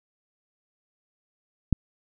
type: click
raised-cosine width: 5 ms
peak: -7 dBFS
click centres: 1.727 s
effects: none